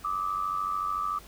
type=tone pair together; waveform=sine; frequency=1174.4 / 1268 Hz; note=D6 / D#6; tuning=0 / +32 cents; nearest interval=minor second; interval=132 cents; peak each=-29 / -32 dBFS; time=0.04-1.19 s; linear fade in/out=10 ms; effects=added 50 Hz sine -54 dBFS peak until 1.27 s + pink hiss -51 dBFS RMS until 1.27 s